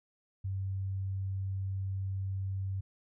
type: tone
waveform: sine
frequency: 96.3 Hz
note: G2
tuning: 30 cents flat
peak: -32 dBFS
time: 0.44-2.81 s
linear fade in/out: 10 ms
effects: none